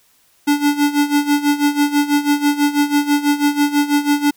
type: tone with tremolo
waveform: square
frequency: 290.3 Hz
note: D4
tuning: 20 cents flat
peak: -11 dBFS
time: 0.47-4.31 s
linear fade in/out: 10 ms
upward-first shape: sine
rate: 6.1 Hz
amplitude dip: 80%
effects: white hiss -56 dBFS RMS until 4.36 s